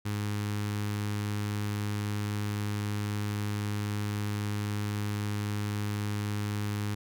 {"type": "tone with notch filter", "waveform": "sawtooth", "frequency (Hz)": 103.8, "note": "G#2", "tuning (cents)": 0, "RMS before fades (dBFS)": -32, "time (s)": [0.05, 6.95], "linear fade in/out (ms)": 10, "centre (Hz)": 610, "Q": 1.3, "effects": []}